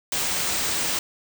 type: band-stop noise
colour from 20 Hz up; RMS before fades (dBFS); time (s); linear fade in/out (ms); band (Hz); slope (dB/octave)
white; -25; 0.12-0.99; 2; 9700 to 15000; 96
effects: none